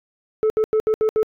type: tone bursts at uneven times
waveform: sine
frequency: 434.6 Hz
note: A4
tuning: 21 cents flat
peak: -12 dBFS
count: 6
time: 0.43-0.5 / 0.57-0.64 / 0.73-0.8 / 0.87-0.94 / 1.01-1.09 / 1.16-1.23 s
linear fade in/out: 0 ms
effects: tanh soft clip ceiling -14 dBFS